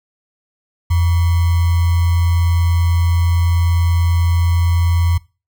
sine tone with sample-and-hold, 85.4 Hz, F2, 38 cents flat, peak -11 dBFS, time 0.9-5.18 s, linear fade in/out 10 ms, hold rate 1050 Hz, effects noise-tail reverb RT60 0.3 s tail -21 dB re dry

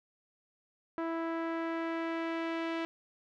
sawtooth tone with low-pass filter sweep, 329.6 Hz, E4, in tune, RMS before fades -35 dBFS, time 0.98-2.85 s, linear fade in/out 0 ms, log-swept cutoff 1400 to 2800 Hz, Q 1.3, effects none

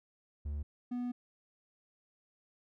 triangle tone pair in turn, 73.2 / 245.4 Hz, D2 / B3, -5 / -11 cents, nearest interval octave + major sixth, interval 2094 cents, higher second, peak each -33 / -32 dBFS, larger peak second, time 0.45-0.63 / 0.91-1.12 s, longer second, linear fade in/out 10 ms, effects none

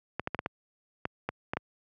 clicks, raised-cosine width 0.5 ms, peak -15 dBFS, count 9, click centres 0.196 / 0.274 / 0.347 / 0.391 / 0.461 / 1.054 / 1.29 / 1.535 / 1.57 s, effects high-pass 80 Hz 12 dB/octave

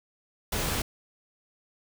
pink noise, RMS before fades -29 dBFS, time 0.52-0.82 s, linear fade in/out 5 ms, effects none

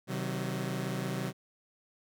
sawtooth chord, C diminished, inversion none, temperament just, 130.81 / 156.98 / 188.37 Hz, C3 / Eb3 / Gb3, 0 / +16 / +31 cents, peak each -32 / -35 / -32 dBFS, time 0.07-1.33 s, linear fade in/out 50 ms, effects none

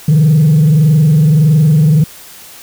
sine tone with frequency modulation, 153.5 Hz, D#3, 23 cents flat, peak -3 dBFS, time 0.08-2.04 s, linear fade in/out 5 ms, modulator 21.6 Hz, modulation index 0.54, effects tanh soft clip ceiling -3 dBFS + white hiss -35 dBFS RMS until 2.62 s

